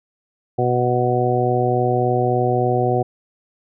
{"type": "harmonic tone", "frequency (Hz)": 123.47, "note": "B2", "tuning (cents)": 0, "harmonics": [1, 2, 3, 4, 5, 6], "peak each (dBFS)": [-21, -27, -21, -23, -26, -21], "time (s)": [0.58, 3.03], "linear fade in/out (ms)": 10, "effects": []}